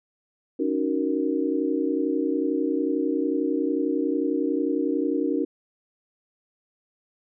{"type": "chord", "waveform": "sine", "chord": "D# minor seventh", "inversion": "third", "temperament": "just", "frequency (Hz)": [280, 311.1, 373.4, 466.7], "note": ["C#4", "D#4", "F#4", "A#4"], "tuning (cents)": [18, 0, 16, 2], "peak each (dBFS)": [-26, -26, -29, -29], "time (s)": [0.59, 5.45], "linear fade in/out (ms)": 10, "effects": []}